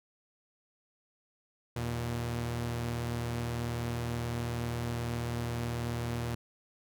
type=tone pair together; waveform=sawtooth; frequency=80.4 / 118.6 Hz; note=E2 / A#2; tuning=-43 / +30 cents; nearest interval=perfect fifth; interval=673 cents; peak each=-36 / -29 dBFS; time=1.76-6.35 s; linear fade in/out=5 ms; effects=none